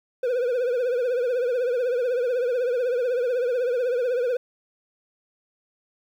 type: tone with vibrato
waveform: triangle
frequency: 493.9 Hz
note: B4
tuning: in tune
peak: -19 dBFS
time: 0.23-4.37 s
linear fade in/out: 5 ms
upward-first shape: triangle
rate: 16 Hz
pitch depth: 110 cents each way
effects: 10-bit